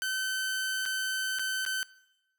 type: tone with dropouts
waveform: sawtooth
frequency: 1532 Hz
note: G6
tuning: 40 cents flat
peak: -26 dBFS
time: 0.02-1.83 s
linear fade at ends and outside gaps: 0 ms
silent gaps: 0.854-0.86 / 1.387-1.394 / 1.651-1.663 s
effects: noise-tail reverb RT60 0.9 s tail -20 dB re dry